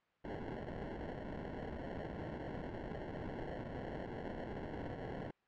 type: noise with sample-and-hold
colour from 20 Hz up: white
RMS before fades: -44 dBFS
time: 0.24-5.31 s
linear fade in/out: 5 ms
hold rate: 1225 Hz
effects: white hiss -75 dBFS RMS until 5.47 s + low-pass 2000 Hz 12 dB/octave